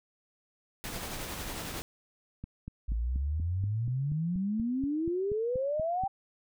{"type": "noise with tremolo", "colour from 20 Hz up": "pink", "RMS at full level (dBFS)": -37, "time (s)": [0.84, 1.82], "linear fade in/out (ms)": 0, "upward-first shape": "sine", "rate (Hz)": 11, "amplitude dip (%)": 30}
{"type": "click train", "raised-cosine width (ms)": 5, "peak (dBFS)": -27, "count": 16, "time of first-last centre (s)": [2.44, 6.037], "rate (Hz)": 4.17}
{"type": "exponential sweep", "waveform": "sine", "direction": "up", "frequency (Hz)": [51.8, 795], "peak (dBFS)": -28, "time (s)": [2.88, 6.08], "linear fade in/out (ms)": 10}
{"effects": []}